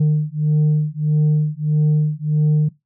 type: beating tone pair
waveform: sine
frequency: 151 / 152.6 Hz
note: D3 / D#3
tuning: +48 / -33 cents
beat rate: 1.6 Hz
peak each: -15 dBFS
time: 0-2.69 s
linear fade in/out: 10 ms
effects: noise-tail reverb RT60 0.2 s tail -20 dB re dry + tanh soft clip ceiling -11 dBFS